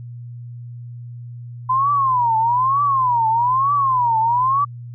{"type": "tone with vibrato", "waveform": "sine", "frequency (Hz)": 1010, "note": "B5", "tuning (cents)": 39, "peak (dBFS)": -14, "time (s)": [1.69, 4.65], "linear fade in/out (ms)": 10, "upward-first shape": "triangle", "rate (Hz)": 1.1, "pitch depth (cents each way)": 250, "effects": ["added 120 Hz sine -31 dBFS peak until 4.94 s"]}